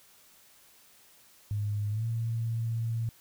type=tone with pitch glide; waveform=sine; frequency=103.83 to 114.54 Hz; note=G#2 to A#2; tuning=0 to -30 cents; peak=-28 dBFS; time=1.51-3.09 s; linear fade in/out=0 ms; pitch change=+170 cents; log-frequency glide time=1.9-2.05 s; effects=white hiss -59 dBFS RMS until 3.2 s